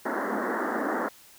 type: band-pass noise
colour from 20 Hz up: pink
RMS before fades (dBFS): -29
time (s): 0.05-1.09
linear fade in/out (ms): 10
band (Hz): 210 to 1900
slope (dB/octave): 96
effects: white hiss -53 dBFS RMS until 1.38 s